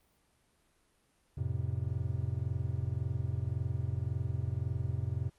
triangle chord, F major, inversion none, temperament just, 87.31 / 109.13 / 130.96 Hz, F2 / A2 / C3, 0 / -14 / +2 cents, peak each -34 dBFS, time 1.37-5.3 s, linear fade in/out 10 ms, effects pink hiss -71 dBFS RMS until 5.38 s + Opus 32 kbps

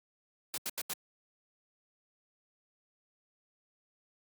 white noise bursts, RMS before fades -36 dBFS, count 4, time 0.54-0.933 s, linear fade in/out 0 ms, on 36 ms, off 83 ms, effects high-pass 150 Hz 12 dB/octave + Opus 48 kbps

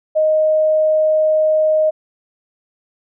sine tone, 622.3 Hz, D#5, in tune, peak -11 dBFS, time 0.15-1.91 s, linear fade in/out 20 ms, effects none

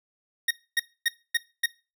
25% pulse tone bursts, 1864.7 Hz, A#6, in tune, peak -17 dBFS, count 5, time 0.48-1.66 s, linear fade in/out 5 ms, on 28 ms, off 260 ms, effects noise-tail reverb RT60 0.3 s tail -20 dB re dry

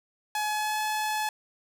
sawtooth tone with pitch glide, 847 to 856.8 Hz, G#5 to A5, +34 to -46 cents, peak -23 dBFS, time 0.35-1.29 s, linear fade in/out 2 ms, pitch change +20 cents, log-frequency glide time 0.45-0.8 s, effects none

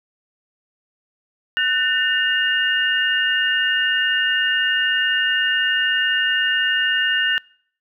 sine tone cluster, 1496 / 1803 / 2834 Hz, F#6 / A6 / F7, +19 / +42 / +25 cents, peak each -21 dBFS, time 1.57-7.38 s, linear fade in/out 0 ms, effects noise-tail reverb RT60 0.6 s tail -25 dB re dry

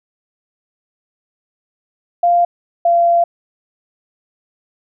sine tone pair in turn, 696 / 686.4 Hz, F5 / F5, -6 / -30 cents, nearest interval unison, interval 24 cents, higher first, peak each -9 dBFS, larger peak neither, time 2.23-2.45 / 2.85-3.24 s, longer second, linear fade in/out 5 ms, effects none

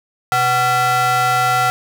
square ring-modulated tone, 311.1 Hz, D#4, in tune, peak -11 dBFS, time 0.32-1.7 s, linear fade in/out 0 ms, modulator 1060 Hz, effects none

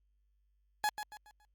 30% pulse tone with echo, 842 Hz, G#5, 24 cents sharp, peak -26 dBFS, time 0.84-0.89 s, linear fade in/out 0 ms, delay 140 ms, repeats 4, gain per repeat -9 dB, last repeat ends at 1.45 s, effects added 50 Hz sine -70 dBFS peak until 1.54 s + Opus 48 kbps

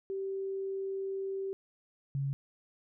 sine tone pair in turn, 387.8 / 138.34 Hz, G4 / C#3, -19 / -3 cents, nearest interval octave + tritone, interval 1784 cents, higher first, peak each -33 / -30 dBFS, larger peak second, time 0.1-1.53 / 2.15-2.33 s, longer first, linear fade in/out 0 ms, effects none

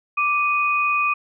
sine tone pair together, 1174.7 / 2489 Hz, D6 / D#7, 0 / 0 cents, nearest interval octave + minor second, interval 1300 cents, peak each -20 dBFS, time 0.17-1.14 s, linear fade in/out 10 ms, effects none

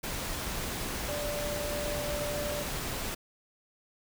sine tone in noise, 587.3 Hz, D5, in tune, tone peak -34 dBFS, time 1.08-2.63 s, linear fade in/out 10 ms, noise pink, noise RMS -35 dBFS, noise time 0.03-3.15 s, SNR -2 dB, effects none

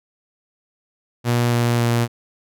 sawtooth tone with pitch steps, 120 / 119.1 / 118.21 Hz, B2 / A#2 / A#2, -49 / +38 / +25 cents, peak -12 dBFS, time 1.24-2.08 s, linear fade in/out 50 ms, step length 280 ms, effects none

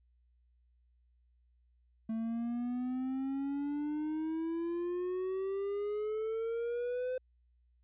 triangle exponential sweep, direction up, 221.5 to 513 Hz, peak -31 dBFS, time 2.09-7.18 s, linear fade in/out 5 ms, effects added 60 Hz sine -66 dBFS peak until 7.83 s + resampled to 8000 Hz

